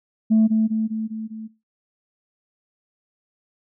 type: tone with echo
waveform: sine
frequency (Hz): 219.8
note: A3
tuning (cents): -2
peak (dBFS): -11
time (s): 0.3-0.48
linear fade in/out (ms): 20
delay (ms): 200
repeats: 5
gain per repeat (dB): -4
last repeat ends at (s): 1.48
effects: noise-tail reverb RT60 0.3 s tail -21 dB re dry + tanh soft clip ceiling -10 dBFS